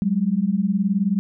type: beating tone pair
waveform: sine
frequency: 186.5 / 205.5 Hz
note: F#3 / G#3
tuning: +14 / -18 cents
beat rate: 19 Hz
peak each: -21 / -20 dBFS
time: 0.02-1.19 s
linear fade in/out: 0 ms
effects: none